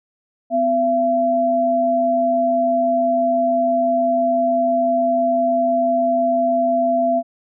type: tone pair together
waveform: sine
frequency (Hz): 253.4 / 676.5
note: B3 / E5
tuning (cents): +45 / +45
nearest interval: octave + perfect fourth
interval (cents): 1700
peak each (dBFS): -22 / -15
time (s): 0.5-7.23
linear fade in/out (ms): 50
effects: none